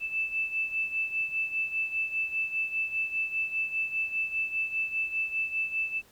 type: beating tone pair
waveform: sine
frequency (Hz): 2637 / 2642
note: E7 / E7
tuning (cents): 0 / +3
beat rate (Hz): 5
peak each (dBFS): -29 / -34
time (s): 0-6.02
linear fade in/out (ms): 50
effects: pink hiss -59 dBFS RMS until 6.11 s